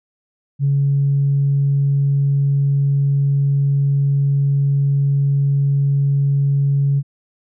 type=tone; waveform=sine; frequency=140 Hz; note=C#3; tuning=18 cents sharp; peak=-12 dBFS; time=0.59-7.03 s; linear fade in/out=50 ms; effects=tanh soft clip ceiling -8 dBFS